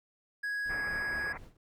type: tone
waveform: triangle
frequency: 1662 Hz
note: G#6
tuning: 1 cent sharp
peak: -30 dBFS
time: 0.43-1.33 s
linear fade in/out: 10 ms
type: noise with tremolo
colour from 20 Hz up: brown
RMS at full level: -47 dBFS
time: 0.65-1.57 s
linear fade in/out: 5 ms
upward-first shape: sine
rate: 4.2 Hz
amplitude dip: 85%
type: low-pass noise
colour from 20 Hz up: white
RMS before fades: -43 dBFS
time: 0.69-1.38 s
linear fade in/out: 10 ms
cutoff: 2300 Hz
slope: 96 dB/octave
effects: none